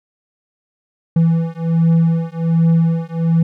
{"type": "beating tone pair", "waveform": "triangle", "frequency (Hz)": [164.7, 166], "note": ["E3", "E3"], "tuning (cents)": [-1, 12], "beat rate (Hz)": 1.3, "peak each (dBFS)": -13, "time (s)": [1.16, 3.43], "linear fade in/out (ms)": 5, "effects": []}